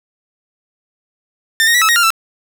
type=tone with pitch steps; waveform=sawtooth; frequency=1796 / 1860 / 1947 / 1301 / 1877 / 1397 / 1332 Hz; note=A6 / A#6 / B6 / E6 / A#6 / F6 / E6; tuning=+35 / -4 / -25 / -23 / +11 / 0 / +18 cents; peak=-6 dBFS; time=1.6-2.104 s; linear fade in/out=0 ms; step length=72 ms; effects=none